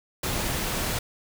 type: noise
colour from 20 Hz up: pink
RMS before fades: -28 dBFS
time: 0.23-0.99 s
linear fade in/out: 5 ms
effects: none